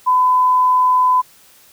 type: tone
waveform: sine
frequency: 1008 Hz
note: B5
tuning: 35 cents sharp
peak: -10 dBFS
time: 0.06-1.22 s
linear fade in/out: 20 ms
effects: white hiss -48 dBFS RMS until 1.72 s